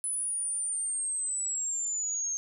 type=linear sweep; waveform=sine; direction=down; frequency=10060 to 6370 Hz; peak=-29 dBFS; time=0.04-2.37 s; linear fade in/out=0 ms; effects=none